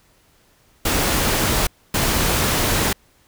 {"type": "noise bursts at uneven times", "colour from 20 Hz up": "pink", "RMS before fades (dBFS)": -19, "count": 2, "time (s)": [[0.85, 1.67], [1.94, 2.93]], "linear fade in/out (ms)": 5, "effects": ["pink hiss -57 dBFS RMS until 3.27 s"]}